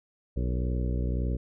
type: harmonic tone with a mistuned harmonic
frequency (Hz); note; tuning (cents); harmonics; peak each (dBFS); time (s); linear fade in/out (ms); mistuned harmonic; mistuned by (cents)
61.7; B1; -1; 1 / 2 / 3 / 4 / 5 / 6 / 7 / 8 / 9; -27 / -33 / -37 / -39 / -41 / -43 / -44 / -45 / -46; 0.36-1.37; 10; 8; -71
effects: none